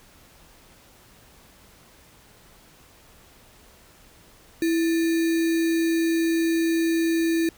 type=tone with sample-and-hold; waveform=sine; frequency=329.6 Hz; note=E4; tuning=in tune; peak=-19 dBFS; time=4.62-7.49 s; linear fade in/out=2 ms; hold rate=2100 Hz; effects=pink hiss -53 dBFS RMS until 7.57 s